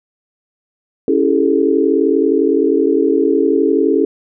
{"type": "chord", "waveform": "sine", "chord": "A dominant seventh", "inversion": "first", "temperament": "equal with one note detuned", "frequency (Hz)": [277.2, 329.6, 400.5, 440], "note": ["C#4", "E4", "G4", "A4"], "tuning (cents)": [0, 0, 37, 0], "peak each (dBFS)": -16, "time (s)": [1.08, 4.05], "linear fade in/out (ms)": 2, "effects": []}